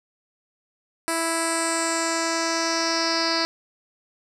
10% pulse tone with low-pass filter sweep, 329.6 Hz, E4, in tune, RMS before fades -24 dBFS, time 1.08-3.45 s, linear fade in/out 0 ms, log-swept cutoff 10000 to 4700 Hz, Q 5, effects none

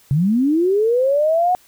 sine linear sweep, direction up, 130.81 to 740 Hz, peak -13 dBFS, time 0.11-1.55 s, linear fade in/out 0 ms, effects white hiss -52 dBFS RMS until 1.67 s

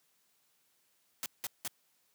white noise bursts, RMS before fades -37 dBFS, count 3, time 1.23-1.677 s, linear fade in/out 0 ms, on 29 ms, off 180 ms, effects white hiss -73 dBFS RMS until 2.14 s + high-pass 100 Hz 12 dB/octave

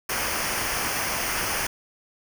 pink noise with comb filter, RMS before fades -27 dBFS, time 0.09-1.67 s, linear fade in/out 5 ms, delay 0.26 ms, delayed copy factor -0.7, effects none

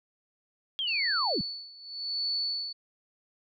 sine linear sweep, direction down, 3304 to 142.8 Hz, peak -28 dBFS, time 0.79-1.41 s, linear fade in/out 0 ms
sine tone with tremolo, 4456 Hz, C#8, 8 cents sharp, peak -27 dBFS, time 0.87-2.73 s, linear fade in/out 10 ms, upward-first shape sine, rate 0.85 Hz, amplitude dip 90%
effects none

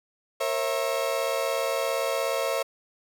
35% pulse chord, A# diminished, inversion none, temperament equal with one note detuned, 466.2 / 543.3 / 659.3 Hz, A#4 / C#5 / E5, 0 / -35 / 0 cents, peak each -30 / -26 / -28 dBFS, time 0.4-2.63 s, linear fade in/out 10 ms, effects none

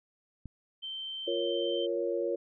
click, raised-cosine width 5 ms, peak -30 dBFS, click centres 0.457 s
sine tone, 3113 Hz, G7, 13 cents flat, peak -36 dBFS, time 0.82-1.87 s, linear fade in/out 20 ms
sine chord, Bb minor, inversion second, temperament equal, 349.2 / 466.2 / 554.4 Hz, F4 / Bb4 / Db5, 0 / 0 / 0 cents, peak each -33 dBFS, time 1.27-2.36 s, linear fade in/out 10 ms
effects none

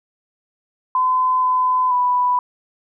sine tone with pitch steps, 1019 / 1013 / 990 Hz, C6 / B5 / B5, -46 / +44 / +4 cents, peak -14 dBFS, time 0.95-2.39 s, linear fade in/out 2 ms, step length 480 ms, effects none

